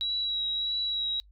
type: tone with vibrato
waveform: sine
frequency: 3883 Hz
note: B7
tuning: 30 cents flat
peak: -27 dBFS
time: 0.01-1.2 s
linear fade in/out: 0 ms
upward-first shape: triangle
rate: 1.6 Hz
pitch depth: 21 cents each way
effects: noise-tail reverb RT60 0.1 s tail -24 dB re dry + added 50 Hz sine -53 dBFS peak until 1.31 s